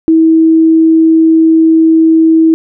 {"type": "tone", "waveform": "sine", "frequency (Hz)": 322.9, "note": "E4", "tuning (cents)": -36, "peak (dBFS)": -3, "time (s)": [0.08, 2.54], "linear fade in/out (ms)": 0, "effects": []}